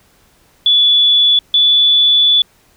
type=tone pair in turn; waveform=sine; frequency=3438 / 3457 Hz; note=A7 / A7; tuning=-41 / -31 cents; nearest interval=unison; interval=10 cents; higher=second; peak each=-7 dBFS; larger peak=neither; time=0.66-1.39 / 1.54-2.42 s; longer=second; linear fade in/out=2 ms; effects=pink hiss -52 dBFS RMS until 2.76 s